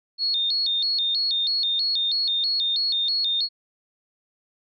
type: tone with vibrato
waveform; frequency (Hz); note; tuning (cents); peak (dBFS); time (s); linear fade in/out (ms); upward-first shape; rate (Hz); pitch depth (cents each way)
sine; 3977; B7; +11; -20; 0.18-3.49; 50; square; 3.1; 150
effects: MP3 64 kbps